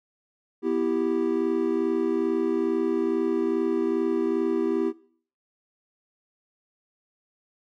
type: chord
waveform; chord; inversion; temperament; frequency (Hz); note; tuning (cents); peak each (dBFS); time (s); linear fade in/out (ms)
triangle; E minor; second; equal; 246.9 / 329.6 / 392; B3 / E4 / G4; 0 / 0 / 0; -27 / -24 / -24; 0.62-4.93; 50
effects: noise-tail reverb RT60 0.5 s tail -19 dB re dry